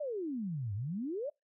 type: exponential two-way sweep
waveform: sine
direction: down then up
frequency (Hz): 622.3 to 95.4 to 622.3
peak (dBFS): -34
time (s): 0-1.3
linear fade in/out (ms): 10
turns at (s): 0.74
effects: noise-tail reverb RT60 0.2 s tail -26 dB re dry